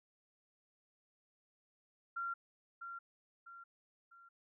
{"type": "tone with echo", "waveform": "sine", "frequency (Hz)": 1378, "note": "F6", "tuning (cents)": -24, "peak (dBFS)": -37, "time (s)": [2.16, 2.34], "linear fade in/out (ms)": 10, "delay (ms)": 650, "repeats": 3, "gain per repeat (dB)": -7, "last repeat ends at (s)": 4.29, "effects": []}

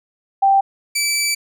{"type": "tone pair in turn", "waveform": ["sine", "15% pulse"], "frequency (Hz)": [784, 2315], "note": ["G5", "D7"], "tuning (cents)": [0, -25], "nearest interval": "octave + perfect fifth", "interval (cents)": 1875, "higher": "second", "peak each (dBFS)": -10, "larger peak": "neither", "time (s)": [[0.42, 0.61], [0.95, 1.35]], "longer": "second", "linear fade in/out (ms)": 10, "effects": []}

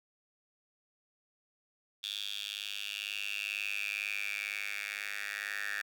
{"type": "tone with high-pass filter sweep", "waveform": "10% pulse", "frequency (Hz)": 102.1, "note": "G#2", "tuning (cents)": -29, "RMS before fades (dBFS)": -38, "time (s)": [2.03, 5.82], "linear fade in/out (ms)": 10, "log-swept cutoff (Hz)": [3400, 1800], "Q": 8.1, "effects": []}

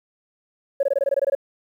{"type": "tone bursts", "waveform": "sine", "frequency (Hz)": 554.4, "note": "C#5", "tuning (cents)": 0, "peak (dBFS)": -15, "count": 11, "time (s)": [0.8, 1.351], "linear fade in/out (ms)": 5, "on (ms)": 31, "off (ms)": 21, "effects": ["tanh soft clip ceiling -13 dBFS", "9-bit"]}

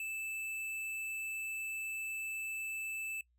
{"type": "tone with tanh clipping", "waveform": "sine", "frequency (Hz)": 2634, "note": "E7", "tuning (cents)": -2, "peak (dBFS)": -39, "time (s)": [0, 3.21], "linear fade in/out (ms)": 2, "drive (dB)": 16, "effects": ["noise-tail reverb RT60 0.1 s tail -21 dB re dry", "added 60 Hz sine -70 dBFS peak until 3.38 s"]}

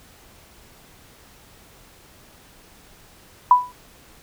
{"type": "tone with exponential decay", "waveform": "sine", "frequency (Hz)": 990, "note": "B5", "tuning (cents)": 4, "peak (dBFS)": -5, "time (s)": [3.51, 3.72], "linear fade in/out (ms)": 2, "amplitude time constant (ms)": 45, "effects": ["pink hiss -50 dBFS RMS until 4.22 s"]}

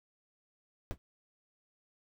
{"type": "noise with exponential decay", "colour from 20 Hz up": "brown", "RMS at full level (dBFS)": -33, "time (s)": [0.91, 0.98], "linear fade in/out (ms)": 0, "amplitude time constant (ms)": 15, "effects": []}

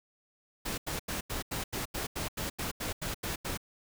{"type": "noise bursts", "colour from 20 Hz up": "pink", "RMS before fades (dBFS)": -35, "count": 14, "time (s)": [0.65, 3.575], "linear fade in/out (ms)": 10, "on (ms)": 130, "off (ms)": 85, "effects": []}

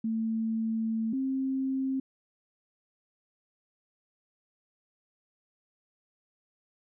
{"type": "tone pair in turn", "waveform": "sine", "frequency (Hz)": [223.5, 265.8], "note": ["A3", "C4"], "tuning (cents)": [27, 27], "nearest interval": "minor third", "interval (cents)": 300, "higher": "second", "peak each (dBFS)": -27, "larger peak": "neither", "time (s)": [[0.04, 1.13], [1.13, 2]], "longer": "first", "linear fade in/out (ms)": 5, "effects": []}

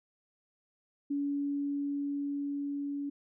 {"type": "tone with level ramp", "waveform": "sine", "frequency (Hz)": 284.1, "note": "C#4", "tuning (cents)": 43, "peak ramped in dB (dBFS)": [-29, -33], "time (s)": [1.1, 3.1], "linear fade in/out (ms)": 10, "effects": []}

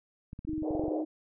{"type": "clicks", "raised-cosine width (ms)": 5, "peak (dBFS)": -29, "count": 12, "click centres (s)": [0.331, 0.391, 0.45, 0.494, 0.533, 0.58, 0.623, 0.708, 0.751, 0.795, 0.838, 0.882]}
{"type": "tone", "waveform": "sine", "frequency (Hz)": 311.2, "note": "D#4", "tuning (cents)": 0, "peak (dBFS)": -31, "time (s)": [0.47, 1.05], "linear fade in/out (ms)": 10}
{"type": "band-pass noise", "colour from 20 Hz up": "white", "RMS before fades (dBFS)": -35, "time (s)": [0.62, 1.05], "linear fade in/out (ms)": 50, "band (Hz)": [350, 690], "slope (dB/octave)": 48}
{"effects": []}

